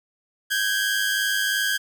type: tone pair together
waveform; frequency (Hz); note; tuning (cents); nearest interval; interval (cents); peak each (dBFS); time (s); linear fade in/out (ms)
sawtooth; 1548 / 1650.9; G6 / G#6; -22 / -11; minor second; 111; -21 / -20; 0.5-1.78; 20
effects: none